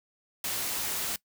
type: noise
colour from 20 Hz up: white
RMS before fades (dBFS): -32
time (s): 0.44-1.16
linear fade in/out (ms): 2
effects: noise-tail reverb RT60 0.1 s tail -21 dB re dry

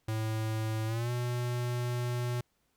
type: tone with pitch glide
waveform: square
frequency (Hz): 110 to 122.05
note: A2 to B2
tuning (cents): 0 to -20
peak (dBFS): -31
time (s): 0.08-2.41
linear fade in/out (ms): 5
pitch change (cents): +180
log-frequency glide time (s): 0.86-1.11
effects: pink hiss -75 dBFS RMS until 2.76 s

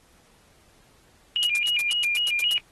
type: tone with vibrato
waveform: sine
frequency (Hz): 2637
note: E7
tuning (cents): 0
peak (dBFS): -21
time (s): 1.36-2.58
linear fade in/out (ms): 0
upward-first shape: square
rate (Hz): 3.7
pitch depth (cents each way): 160
type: noise bursts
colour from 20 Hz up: blue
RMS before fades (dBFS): -28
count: 10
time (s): 1.43-2.53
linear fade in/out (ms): 0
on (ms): 20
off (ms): 100
effects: pink hiss -59 dBFS RMS until 2.71 s + AAC 32 kbps

